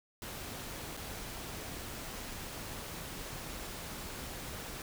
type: noise with dropouts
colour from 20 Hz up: pink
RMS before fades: -43 dBFS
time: 0.22-4.82 s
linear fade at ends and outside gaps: 1 ms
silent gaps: 0.968-0.973 s
effects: none